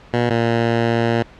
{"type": "tone pair in turn", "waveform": "10% pulse", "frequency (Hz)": [120, 116.25], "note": ["B2", "A#2"], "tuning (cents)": [-49, -4], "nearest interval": "minor second", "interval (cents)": 55, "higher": "first", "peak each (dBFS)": -7, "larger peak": "neither", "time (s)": [[0.13, 0.3], [0.3, 1.23]], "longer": "second", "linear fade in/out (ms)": 10, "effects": ["pink hiss -44 dBFS RMS until 1.39 s", "low-pass 3000 Hz 12 dB/octave"]}